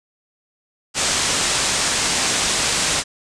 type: low-pass noise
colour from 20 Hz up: white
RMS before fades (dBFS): -20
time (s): 0.94-3.04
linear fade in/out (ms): 50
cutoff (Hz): 8800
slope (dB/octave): 48
effects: none